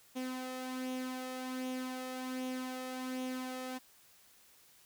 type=tone with flanger; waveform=sawtooth; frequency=256.4 Hz; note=C4; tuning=35 cents flat; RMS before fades=-40 dBFS; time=0.15-3.79 s; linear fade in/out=20 ms; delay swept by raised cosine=0.31 to 1.61 ms; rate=1.3 Hz; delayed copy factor=+0.5; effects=white hiss -63 dBFS RMS until 4.85 s